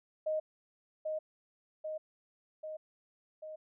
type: tone with echo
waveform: sine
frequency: 622.3 Hz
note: D#5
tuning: in tune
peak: -30 dBFS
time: 0.26-0.4 s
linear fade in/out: 10 ms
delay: 790 ms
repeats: 4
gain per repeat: -3 dB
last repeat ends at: 3.56 s
effects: none